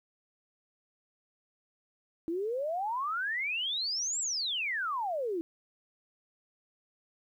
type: exponential two-way sweep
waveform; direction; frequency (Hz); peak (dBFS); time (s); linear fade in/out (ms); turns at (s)
sine; up then down; 318.7 to 7840 to 318.7; -30; 2.28-5.41; 0; 4.2
effects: 11-bit